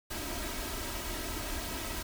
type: noise with comb filter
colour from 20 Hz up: pink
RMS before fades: -37 dBFS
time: 0.1-2.03 s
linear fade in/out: 10 ms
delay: 3.1 ms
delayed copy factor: +0.65
effects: none